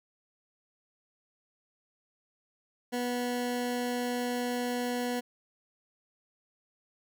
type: tone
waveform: 20% pulse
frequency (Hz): 244.9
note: B3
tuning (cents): -14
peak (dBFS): -25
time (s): 2.92-5.21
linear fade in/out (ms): 20
effects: none